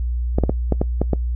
clicks, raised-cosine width 2 ms, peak -4 dBFS, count 7, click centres 0.385 / 0.437 / 0.495 / 0.723 / 0.815 / 1.016 / 1.133 s, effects noise-tail reverb RT60 0.1 s tail -21 dB re dry + added 60 Hz sine -19 dBFS peak until 1.35 s

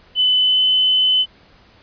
sine tone with pitch glide, 3012 to 3029 Hz, F#7 to F#7, +30 to +40 cents, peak -12 dBFS, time 0.15-1.26 s, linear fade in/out 50 ms, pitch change +10 cents, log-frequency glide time 0.38-0.61 s, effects pink hiss -50 dBFS RMS until 1.82 s + resampled to 11025 Hz

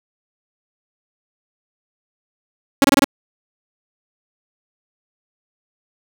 sawtooth tone bursts, 276.7 Hz, C#4, 3 cents flat, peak -6 dBFS, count 5, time 2.82-3.043 s, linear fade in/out 0 ms, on 23 ms, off 27 ms, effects none

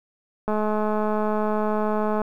click train, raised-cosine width 1 ms, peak -12 dBFS, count 371, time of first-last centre 0.48-2.217 s, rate 213 Hz, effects 9-bit

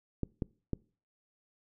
clicks, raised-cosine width 3 ms, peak -19 dBFS, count 3, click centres 0.233 / 0.422 / 0.733 s, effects noise-tail reverb RT60 0.4 s tail -24 dB re dry

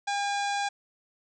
harmonic tone with a mistuned harmonic, 807 Hz, G#5, 50 cents flat, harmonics 1 / 2 / 3 / 4 / 5 / 6 / 7 / 8 / 9 / 10, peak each -28 / -34 / -38 / -40 / -42 / -44 / -45 / -46 / -47 / -48 dBFS, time 0.07-0.69 s, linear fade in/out 10 ms, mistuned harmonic 4, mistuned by +85 cents, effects none

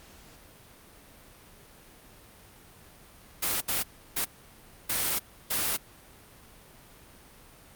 white noise bursts at uneven times, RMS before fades -28 dBFS, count 5, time 3.42-3.61 / 3.68-3.83 / 4.16-4.25 / 4.89-5.19 / 5.5-5.77 s, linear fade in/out 10 ms, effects pink hiss -53 dBFS RMS until 7.75 s + Opus 48 kbps

